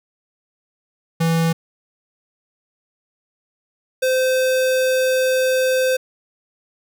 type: tone pair in turn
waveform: square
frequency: 164.81 / 516.5 Hz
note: E3 / C5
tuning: 0 / -22 cents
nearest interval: octave + minor sixth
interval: 1978 cents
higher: second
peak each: -16 dBFS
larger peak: neither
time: 1.2-1.53 / 4.02-5.97 s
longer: second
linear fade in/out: 10 ms
effects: none